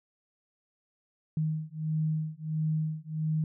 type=beating tone pair; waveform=sine; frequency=155.56 / 157.06 Hz; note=D#3 / D#3; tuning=0 / +17 cents; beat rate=1.5 Hz; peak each=-31 dBFS; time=1.37-3.44 s; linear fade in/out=2 ms; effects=none